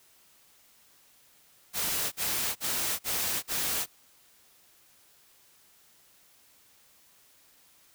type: noise bursts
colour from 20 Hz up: white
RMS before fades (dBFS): -30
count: 5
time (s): 1.73-3.864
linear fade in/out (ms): 50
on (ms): 390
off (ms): 46
effects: white hiss -61 dBFS RMS until 7.94 s